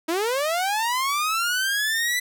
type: linear sweep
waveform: sawtooth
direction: up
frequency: 311.1 to 2000 Hz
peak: -18 dBFS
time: 0.08-2.2 s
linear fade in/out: 10 ms
effects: none